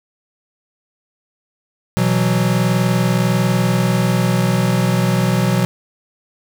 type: chord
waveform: square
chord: B suspended fourth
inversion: none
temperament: equal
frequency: 123.47 / 164.81 / 185 Hz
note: B2 / E3 / F#3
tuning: 0 / 0 / 0 cents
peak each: -18 / -21 / -18 dBFS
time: 1.97-5.65 s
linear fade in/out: 0 ms
effects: none